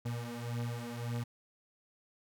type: beating tone pair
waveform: 35% pulse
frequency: 118.1 / 119.9 Hz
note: A#2 / A#2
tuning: +23 / +49 cents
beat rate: 1.8 Hz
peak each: -37 / -38 dBFS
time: 0.05-1.24 s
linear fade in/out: 10 ms
effects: none